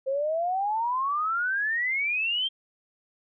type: exponential sweep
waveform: sine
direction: up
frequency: 523 to 3200 Hz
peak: -24 dBFS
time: 0.06-2.49 s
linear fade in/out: 20 ms
effects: none